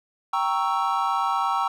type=chord; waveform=triangle; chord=G diminished seventh; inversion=none; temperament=equal; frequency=784 / 932.3 / 1108.7 / 1318.5 Hz; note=G5 / Bb5 / Db6 / Fb6; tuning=0 / 0 / 0 / 0 cents; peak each=-25 dBFS; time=0.33-1.68 s; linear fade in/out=5 ms; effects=none